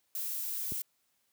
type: noise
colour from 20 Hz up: violet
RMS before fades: -36 dBFS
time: 0.15-0.82 s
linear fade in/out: 2 ms
type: click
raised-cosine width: 3 ms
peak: -27 dBFS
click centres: 0.721 s
effects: white hiss -75 dBFS RMS until 1.32 s + high-pass 60 Hz 12 dB/octave